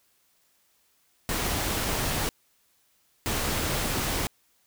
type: noise bursts at uneven times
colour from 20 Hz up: pink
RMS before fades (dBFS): -28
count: 2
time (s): 1.29-2.29 / 3.26-4.27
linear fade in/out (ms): 0
effects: white hiss -67 dBFS RMS until 4.66 s